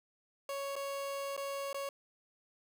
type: tone with dropouts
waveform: 30% pulse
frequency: 555 Hz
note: C#5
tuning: 2 cents sharp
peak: -34 dBFS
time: 0.49-1.89 s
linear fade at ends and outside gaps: 2 ms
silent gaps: 0.756-0.763 / 1.366-1.376 / 1.73-1.744 s
effects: none